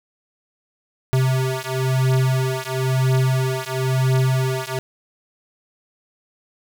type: beating tone pair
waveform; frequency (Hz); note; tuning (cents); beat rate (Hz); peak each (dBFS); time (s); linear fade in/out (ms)
square; 130 / 130.99; C3 / C3; -11 / +2; 0.99; -21; 1.13-4.79; 0
effects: none